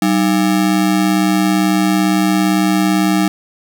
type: ring-modulated tone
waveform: square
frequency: 250.2 Hz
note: B3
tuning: 23 cents sharp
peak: -9 dBFS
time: 0.02-3.28 s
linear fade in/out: 0 ms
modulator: 58.9 Hz
effects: none